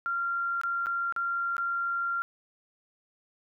sine tone with dropouts, 1383 Hz, F6, 17 cents flat, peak -27 dBFS, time 0.06-2.22 s, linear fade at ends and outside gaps 0 ms, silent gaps 0.614-0.635 / 0.86-0.868 / 1.124-1.163 / 1.567-1.581 s, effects none

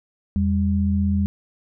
sine tone pair together, 83.7 / 199.07 Hz, E2 / G3, +27 / +27 cents, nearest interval octave + minor third, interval 1500 cents, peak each -20 dBFS, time 0.36-1.26 s, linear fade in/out 0 ms, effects none

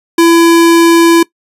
square tone, 335.3 Hz, E4, 30 cents sharp, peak -4 dBFS, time 0.18-1.23 s, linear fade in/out 5 ms, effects noise-tail reverb RT60 0.1 s tail -21 dB re dry + resampled to 32000 Hz

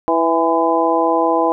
harmonic tone with a mistuned harmonic, 164.81 Hz, E3, in tune, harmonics 2 / 3 / 4 / 5 / 6, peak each -19 / -19 / -19 / -19 / -19 dBFS, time 0.08-1.52 s, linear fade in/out 0 ms, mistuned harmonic 6, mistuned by +38 cents, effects none

